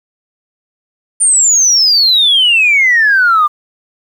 sine exponential sweep, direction down, 9140 to 1176 Hz, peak -5 dBFS, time 1.2-3.48 s, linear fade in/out 20 ms, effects tanh soft clip ceiling -2 dBFS + 7-bit

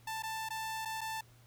sawtooth tone with dropouts, 885 Hz, A5, 10 cents sharp, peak -33 dBFS, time 0.07-1.21 s, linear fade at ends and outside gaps 5 ms, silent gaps 0.224-0.234 / 0.489-0.504 / 0.851-0.855 / 1.009-1.013 s, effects added 118 Hz sine -59 dBFS peak until 1.46 s + pink hiss -65 dBFS RMS until 1.46 s

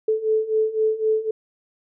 sine beating tone pair, 434.4 / 438.3 Hz, A4 / A4, -22 / -7 cents, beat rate 3.9 Hz, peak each -23 / -20 dBFS, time 0.08-1.31 s, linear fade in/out 5 ms, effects none

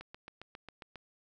click train, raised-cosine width 0.3 ms, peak -30 dBFS, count 8, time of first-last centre 0.01-0.957 s, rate 7.39 Hz, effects none

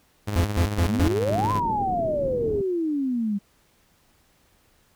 sawtooth tone with tremolo, 103.83 Hz, G#2, in tune, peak -20 dBFS, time 0.27-1.6 s, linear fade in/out 10 ms, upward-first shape sine, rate 18 Hz, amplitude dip 45%
45% pulse tone bursts, 85.5 Hz, F2, 36 cents flat, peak -18 dBFS, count 4, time 0.36-1.078 s, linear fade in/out 0 ms, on 82 ms, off 130 ms
sine exponential two-way sweep, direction up then down, 196 to 1046.5 to 196 Hz, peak -22 dBFS, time 0.88-3.39 s, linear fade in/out 20 ms, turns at 1.52 s
white low-pass noise, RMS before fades -32 dBFS, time 1.29-2.62 s, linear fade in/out 5 ms, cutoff 360 Hz, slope 24 dB/octave
effects pink hiss -62 dBFS RMS until 4.95 s

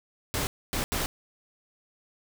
pink noise bursts at uneven times, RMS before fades -29 dBFS, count 3, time 0.34-0.47 / 0.73-0.84 / 0.92-1.06 s, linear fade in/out 0 ms, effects none

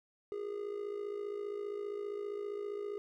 triangle tone with amplitude modulation, 409.8 Hz, G#4, 23 cents flat, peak -32 dBFS, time 0.32-2.98 s, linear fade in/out 0 ms, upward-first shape sine, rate 55.1 Hz, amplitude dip 70%, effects none

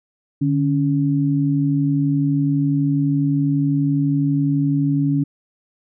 sine tone pair together, 147.4 / 279.4 Hz, D3 / C#4, +7 / +14 cents, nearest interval major seventh, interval 1107 cents, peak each -18 dBFS, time 0.41-5.24 s, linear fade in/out 10 ms, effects none

